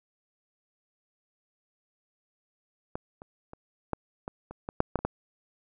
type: clicks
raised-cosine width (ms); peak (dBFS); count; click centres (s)
1; -19 / -30 / -29 / -14 / -21 / -27 / -20 / -7 / -9 / -26 / -13; 11; 2.955 / 3.219 / 3.534 / 3.933 / 4.279 / 4.51 / 4.689 / 4.804 / 4.957 / 4.99 / 5.05
effects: none